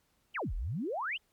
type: exponential two-way sweep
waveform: sine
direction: down then up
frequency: 3255 to 34.57 to 3255 Hz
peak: -32 dBFS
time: 0.34-1.18 s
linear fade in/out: 20 ms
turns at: 0.54 s
effects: pink hiss -73 dBFS RMS until 1.32 s + MP3 96 kbps